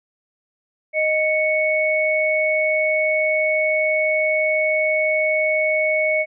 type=tone pair together; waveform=sine; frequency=621.7 / 2217 Hz; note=D#5 / C#7; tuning=-2 / 0 cents; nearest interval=octave + minor seventh; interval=2202 cents; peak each=-19 dBFS; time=0.93-6.26 s; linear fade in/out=50 ms; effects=none